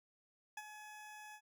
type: tone with ADSR envelope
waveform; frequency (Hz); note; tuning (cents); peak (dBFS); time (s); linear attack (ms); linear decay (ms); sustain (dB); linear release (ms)
20% pulse; 848; G#5; +36; -37; 0.57-1.41; 5; 40; -9; 66
effects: none